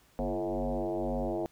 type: tone with frequency modulation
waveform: sine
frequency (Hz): 146.83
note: D3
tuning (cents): 0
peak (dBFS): -29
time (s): 0.19-1.46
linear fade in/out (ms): 0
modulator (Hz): 97.2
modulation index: 6.2
effects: pink hiss -64 dBFS RMS until 1.51 s